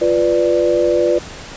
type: chord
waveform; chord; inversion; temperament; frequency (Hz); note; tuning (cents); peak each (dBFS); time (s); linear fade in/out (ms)
sine; B diminished; second; equal; 349.2 / 493.9 / 587.3; F4 / B4 / D5; 0 / 0 / 0; -16; 0.01-1.19; 10
effects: pink hiss -33 dBFS RMS until 1.56 s + resampled to 16000 Hz